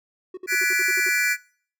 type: tone bursts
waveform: triangle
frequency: 370 Hz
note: F#4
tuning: in tune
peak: -29 dBFS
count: 9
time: 0.34-1.093 s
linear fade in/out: 5 ms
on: 33 ms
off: 57 ms
type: chord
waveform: square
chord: G# half-diminished seventh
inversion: third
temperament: equal with one note detuned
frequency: 1480 / 1695.1 / 1975.5 / 2349 Hz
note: F#6 / G#6 / B6 / D7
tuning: 0 / +35 / 0 / 0 cents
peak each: -27 / -28 / -27 / -25 dBFS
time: 0.47-1.37 s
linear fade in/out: 50 ms
effects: noise-tail reverb RT60 0.5 s tail -21 dB re dry

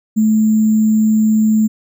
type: tone with sample-and-hold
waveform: sine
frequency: 217.1 Hz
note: A3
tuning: 23 cents flat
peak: -9 dBFS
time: 0.16-1.68 s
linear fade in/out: 20 ms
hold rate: 7350 Hz
effects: none

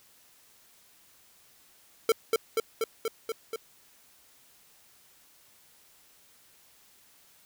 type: tone with echo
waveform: square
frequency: 448.3 Hz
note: A4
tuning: 32 cents sharp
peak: -20 dBFS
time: 2.09-2.12 s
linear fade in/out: 2 ms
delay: 240 ms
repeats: 6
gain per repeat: -2 dB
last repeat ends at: 3.56 s
effects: white hiss -60 dBFS RMS until 7.45 s

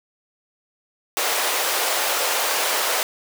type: high-pass noise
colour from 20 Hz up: pink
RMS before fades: -22 dBFS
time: 1.17-3.03 s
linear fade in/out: 0 ms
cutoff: 490 Hz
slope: 24 dB/octave
effects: none

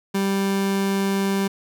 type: tone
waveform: 30% pulse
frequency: 196 Hz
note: G3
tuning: in tune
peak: -17 dBFS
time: 0.14-1.48 s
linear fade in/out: 10 ms
effects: none

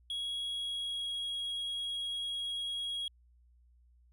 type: tone with pitch glide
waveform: triangle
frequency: 3322 to 3303 Hz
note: G#7 to G#7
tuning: 0 to -10 cents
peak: -33 dBFS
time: 0.1-3.08 s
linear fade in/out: 2 ms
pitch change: -10 cents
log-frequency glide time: 0.45-1.22 s
effects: added 60 Hz sine -61 dBFS peak until 4.12 s

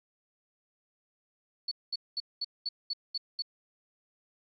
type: tone bursts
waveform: sine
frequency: 4435 Hz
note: C#8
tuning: in tune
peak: -30 dBFS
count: 8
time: 1.68-3.422 s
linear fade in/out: 5 ms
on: 34 ms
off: 210 ms
effects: 12-bit

